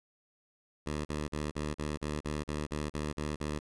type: tone bursts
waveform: 10% pulse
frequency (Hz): 75.1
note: D2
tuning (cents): +39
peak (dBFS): -25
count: 12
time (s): 0.86-3.591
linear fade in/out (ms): 10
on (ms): 190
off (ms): 41
effects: resampled to 24000 Hz